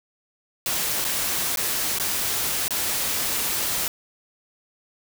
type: noise with dropouts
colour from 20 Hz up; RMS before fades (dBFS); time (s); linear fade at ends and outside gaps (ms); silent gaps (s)
white; -25; 0.66-3.88; 1; 1.044-1.049 / 1.56-1.572 / 1.986-1.998 / 2.681-2.707
effects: none